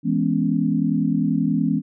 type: chord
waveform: sine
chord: C# minor seventh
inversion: first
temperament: equal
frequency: 164.81 / 207.7 / 246.9 / 277.2 Hz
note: E3 / G#3 / B3 / C#4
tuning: 0 / 0 / 0 / 0 cents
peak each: -23 dBFS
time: 0.03-1.82 s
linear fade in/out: 50 ms
effects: none